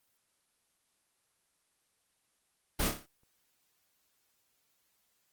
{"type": "noise with echo", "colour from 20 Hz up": "pink", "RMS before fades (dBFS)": -30, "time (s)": [2.79, 2.89], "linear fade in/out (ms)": 10, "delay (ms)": 29, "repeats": 6, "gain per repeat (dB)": -5, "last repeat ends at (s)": 3.064, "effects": ["white hiss -75 dBFS RMS until 5.32 s", "Opus 24 kbps"]}